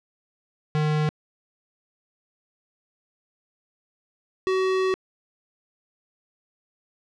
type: tone pair in turn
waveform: square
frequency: 152.5 / 376.8 Hz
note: D#3 / F#4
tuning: -34 / +32 cents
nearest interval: octave + major third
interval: 1566 cents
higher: second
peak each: -21 dBFS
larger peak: neither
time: 0.75-1.09 / 4.47-4.94 s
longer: second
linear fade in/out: 0 ms
effects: low-pass 4000 Hz 12 dB/octave